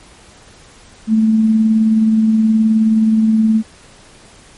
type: tone with tremolo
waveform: sine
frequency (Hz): 220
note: A3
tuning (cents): 0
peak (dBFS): -7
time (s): 1.07-3.63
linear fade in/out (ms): 50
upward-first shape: triangle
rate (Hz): 19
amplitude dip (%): 35
effects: pink hiss -43 dBFS RMS until 4.57 s + MP3 48 kbps